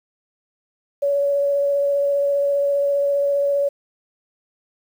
sine tone with vibrato, 565 Hz, C#5, 33 cents sharp, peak -16 dBFS, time 1.02-3.69 s, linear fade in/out 10 ms, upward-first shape sine, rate 15 Hz, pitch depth 12 cents each way, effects 8-bit

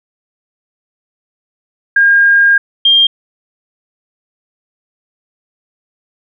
sine tone pair in turn, 1616 / 3202 Hz, G#6 / G7, -48 / +36 cents, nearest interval octave, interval 1184 cents, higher second, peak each -5 dBFS, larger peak neither, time 1.96-2.58 / 2.85-3.07 s, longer first, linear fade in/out 5 ms, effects none

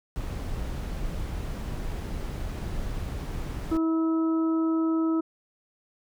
brown noise, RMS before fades -32 dBFS, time 0.16-3.77 s, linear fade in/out 0 ms
harmonic tone, 323.8 Hz, E4, 31 cents flat, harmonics 1 / 2 / 3 / 4, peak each -22 / -40 / -42 / -36 dBFS, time 3.71-5.21 s, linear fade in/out 10 ms
effects none

